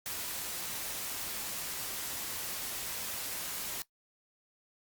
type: noise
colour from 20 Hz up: white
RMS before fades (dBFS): -38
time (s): 0.06-3.82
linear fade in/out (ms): 0
effects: noise-tail reverb RT60 0.1 s tail -19 dB re dry + Opus 48 kbps